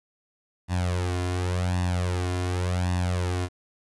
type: tone with flanger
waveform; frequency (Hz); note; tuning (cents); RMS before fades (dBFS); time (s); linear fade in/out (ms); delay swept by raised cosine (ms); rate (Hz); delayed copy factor
sawtooth; 89.8; F2; +49; -26; 0.68-3.49; 50; 1.1 to 2.9; 0.89; +0.75
effects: resampled to 24000 Hz + 10-bit